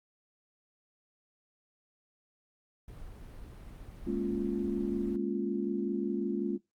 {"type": "noise", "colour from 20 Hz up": "brown", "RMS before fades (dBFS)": -46, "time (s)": [2.88, 5.16], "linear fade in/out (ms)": 2}
{"type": "chord", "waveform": "sine", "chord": "Bb minor seventh", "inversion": "third", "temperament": "equal", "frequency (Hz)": [207.7, 233.1, 277.2, 349.2], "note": ["Ab3", "Bb3", "Db4", "F4"], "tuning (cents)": [0, 0, 0, 0], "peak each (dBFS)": [-34, -37, -36, -34], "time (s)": [4.06, 6.58], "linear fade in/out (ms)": 20}
{"effects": ["noise-tail reverb RT60 0.2 s tail -22 dB re dry", "Opus 32 kbps"]}